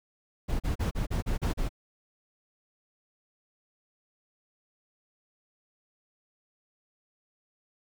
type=noise bursts; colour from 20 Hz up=brown; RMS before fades=-28 dBFS; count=8; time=0.48-1.692 s; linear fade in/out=20 ms; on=120 ms; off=36 ms; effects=none